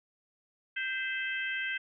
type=harmonic tone with a mistuned harmonic; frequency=523.3 Hz; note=C5; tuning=in tune; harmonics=3 / 4 / 5 / 6; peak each=-34 / -37 / -38 / -42 dBFS; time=0.76-1.78 s; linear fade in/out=10 ms; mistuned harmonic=4; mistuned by=-41 cents; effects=none